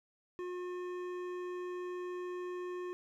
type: tone with hard clipping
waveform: sine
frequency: 359.3 Hz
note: F4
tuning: 49 cents sharp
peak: -40 dBFS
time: 0.39-2.93 s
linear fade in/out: 0 ms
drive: 12 dB
effects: none